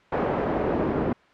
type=noise with band-pass filter sweep; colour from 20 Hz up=pink; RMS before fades=-25 dBFS; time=0.12-1.13 s; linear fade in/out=5 ms; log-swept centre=530 to 320 Hz; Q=0.97; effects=white hiss -55 dBFS RMS until 1.33 s + low-pass 2000 Hz 12 dB/octave